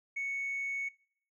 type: tone with tanh clipping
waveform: triangle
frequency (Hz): 2217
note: C#7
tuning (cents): 0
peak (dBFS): -33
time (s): 0.16-0.89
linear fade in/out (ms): 10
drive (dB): 5
effects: noise-tail reverb RT60 0.6 s tail -23 dB re dry